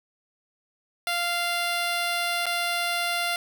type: tone with dropouts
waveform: 10% pulse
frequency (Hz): 695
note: F5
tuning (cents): -9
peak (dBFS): -16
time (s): 1.07-3.36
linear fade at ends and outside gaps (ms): 1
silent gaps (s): 2.457-2.465
effects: none